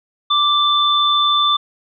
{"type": "tone pair together", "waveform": "sine", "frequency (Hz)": [1174, 3533], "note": ["D6", "A7"], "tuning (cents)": [-1, 6], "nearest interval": "octave + perfect fifth", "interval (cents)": 1907, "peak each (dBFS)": [-15, -15], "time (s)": [0.3, 1.57], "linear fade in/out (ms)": 10, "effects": []}